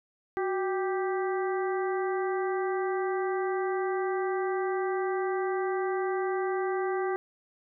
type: harmonic tone with a mistuned harmonic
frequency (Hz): 392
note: G4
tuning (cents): 0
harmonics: 1 / 2 / 3 / 4 / 5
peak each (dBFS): -28 / -34 / -38 / -40 / -42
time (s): 0.37-7.16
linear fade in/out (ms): 0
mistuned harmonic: 1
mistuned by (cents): -90
effects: none